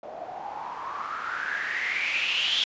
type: noise with low-pass filter sweep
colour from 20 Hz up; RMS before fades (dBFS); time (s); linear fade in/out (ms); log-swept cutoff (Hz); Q
blue; -30; 0.03-2.64; 2; 610 to 3400; 8.2
effects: resampled to 16000 Hz